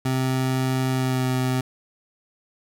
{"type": "tone with pitch glide", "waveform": "25% pulse", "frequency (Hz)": [130.4, 128.68], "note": ["C3", "C3"], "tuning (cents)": [-5, -28], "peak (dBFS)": -17, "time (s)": [0.05, 1.61], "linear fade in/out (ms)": 5, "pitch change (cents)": -23, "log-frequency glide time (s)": [0.9, 1.26], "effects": []}